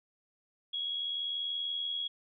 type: tone with amplitude modulation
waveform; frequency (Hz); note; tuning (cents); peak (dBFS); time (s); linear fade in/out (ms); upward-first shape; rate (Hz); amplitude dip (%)
sine; 3322; G#7; 0; -30; 0.73-2.08; 10; sine; 80.3; 50
effects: none